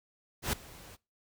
pink noise with ADSR envelope, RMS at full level -29 dBFS, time 0.42-0.97 s, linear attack 110 ms, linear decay 4 ms, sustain -22 dB, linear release 29 ms, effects noise-tail reverb RT60 0.3 s tail -24 dB re dry

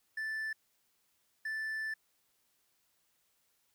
triangle tone bursts at uneven times, 1759 Hz, A6, 1 cent flat, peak -33 dBFS, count 2, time 0.17-0.53 / 1.45-1.94 s, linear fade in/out 5 ms, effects white hiss -75 dBFS RMS until 3.74 s

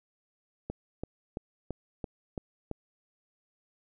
click train, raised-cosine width 2 ms, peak -21 dBFS, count 7, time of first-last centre 0.7-2.713 s, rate 2.98 Hz, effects none

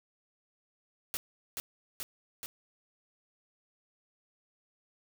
white noise with echo, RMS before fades -35 dBFS, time 1.14-1.17 s, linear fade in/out 0 ms, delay 430 ms, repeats 3, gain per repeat -2 dB, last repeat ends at 2.46 s, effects none

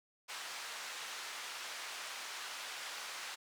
pink band-pass noise, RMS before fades -45 dBFS, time 0.28-3.36 s, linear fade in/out 20 ms, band 1100 to 7100 Hz, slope 12 dB/octave, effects none

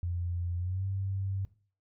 sine tone with pitch glide, 87.31 to 96.88 Hz, F2 to G2, 0 to -20 cents, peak -30 dBFS, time 0.03-1.45 s, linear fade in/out 0 ms, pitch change +180 cents, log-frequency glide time 0.57-0.85 s, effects noise-tail reverb RT60 0.4 s tail -17 dB re dry

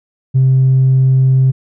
triangle tone with tanh clipping, 131.6 Hz, C3, 10 cents sharp, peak -7 dBFS, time 0.34-1.52 s, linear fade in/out 20 ms, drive 5 dB, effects none

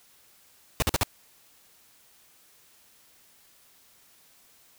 pink noise bursts, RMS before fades -23 dBFS, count 4, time 0.8-1.033 s, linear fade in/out 0 ms, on 23 ms, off 47 ms, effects white hiss -59 dBFS RMS until 4.78 s

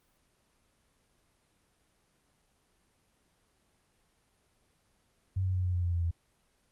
sine tone with pitch steps, 94.5 / 92.98 / 91.49 / 90.02 / 88.58 / 87.16 / 85.76 / 84.38 Hz, F#2 / F#2 / F#2 / F#2 / F2 / F2 / F2 / E2, +37 / +9 / -19 / -47 / +25 / -3 / -31 / +41 cents, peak -27 dBFS, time 5.36-6.112 s, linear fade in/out 10 ms, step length 94 ms, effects pink hiss -71 dBFS RMS until 6.71 s + Opus 24 kbps

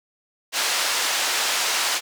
white band-pass noise, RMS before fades -23 dBFS, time 0.52-2.01 s, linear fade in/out 50 ms, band 570 to 6000 Hz, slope 12 dB/octave, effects none

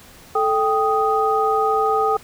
sine tone cluster, 437 / 786 / 1246 Hz, A4 / G5 / D#6, -12 / +4 / +2 cents, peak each -20 dBFS, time 0.35-2.17 s, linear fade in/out 5 ms, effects pink hiss -45 dBFS RMS until 2.23 s

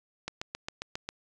click train, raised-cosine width 0.2 ms, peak -17 dBFS, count 7, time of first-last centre 0.28-1.09 s, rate 7.41 Hz, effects resampled to 22050 Hz

